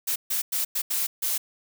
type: noise bursts at uneven times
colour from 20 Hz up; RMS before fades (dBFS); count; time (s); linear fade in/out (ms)
blue; -26; 6; 0.07-0.16 / 0.3-0.42 / 0.52-0.65 / 0.75-0.82 / 0.9-1.07 / 1.22-1.38; 10
effects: none